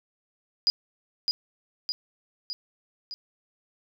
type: tone with echo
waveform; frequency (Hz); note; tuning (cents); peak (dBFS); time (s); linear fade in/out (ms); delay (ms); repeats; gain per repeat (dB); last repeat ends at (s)
sine; 4911; D#8; -23; -18; 0.67-0.7; 0; 610; 4; -4; 3.14
effects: none